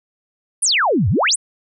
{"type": "exponential two-way sweep", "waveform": "sine", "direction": "down then up", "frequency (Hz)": [10580, 82.41, 10580], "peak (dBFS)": -13, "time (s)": [0.62, 1.36], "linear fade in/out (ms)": 10, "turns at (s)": 1.09, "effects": []}